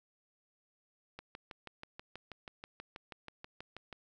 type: click train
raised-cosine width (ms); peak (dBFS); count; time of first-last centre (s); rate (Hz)
0.3; -29; 18; 1.19-3.928; 6.21
effects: none